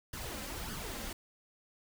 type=noise with flanger; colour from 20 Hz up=pink; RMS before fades=-41 dBFS; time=0.13-1.13 s; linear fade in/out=5 ms; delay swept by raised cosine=0.61 to 3.91 ms; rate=1.7 Hz; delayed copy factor=+0.6; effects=none